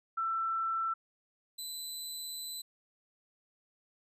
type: tone pair in turn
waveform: sine / 20% pulse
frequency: 1336 / 4011 Hz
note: E6 / B7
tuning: +23 / +26 cents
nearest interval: octave + perfect fifth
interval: 1903 cents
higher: second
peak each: -30 / -33 dBFS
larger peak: first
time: 0.17-0.94 / 1.58-2.62 s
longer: second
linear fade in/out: 10 ms
effects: resampled to 32000 Hz